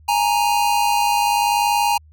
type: tone pair together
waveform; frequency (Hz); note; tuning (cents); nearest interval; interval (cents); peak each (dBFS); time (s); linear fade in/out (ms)
square; 830.6 / 931.3; G#5 / A#5; 0 / -2; major second; 198; -19; 0.08-1.98; 10
effects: added 77 Hz sine -45 dBFS peak until 2.12 s